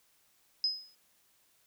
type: tone with exponential decay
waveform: sine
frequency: 5060 Hz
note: D#8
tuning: 28 cents sharp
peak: -24 dBFS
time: 0.64-0.95 s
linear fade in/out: 1 ms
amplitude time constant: 66 ms
effects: white hiss -69 dBFS RMS until 1.66 s